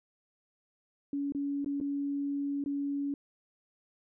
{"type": "tone with dropouts", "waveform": "sine", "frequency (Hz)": 282.5, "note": "C#4", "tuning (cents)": 33, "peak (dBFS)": -30, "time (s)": [1.13, 3.14], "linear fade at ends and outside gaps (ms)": 2, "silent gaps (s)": [[1.322, 1.348], [1.646, 1.66], [1.802, 1.811], [2.64, 2.66]], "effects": []}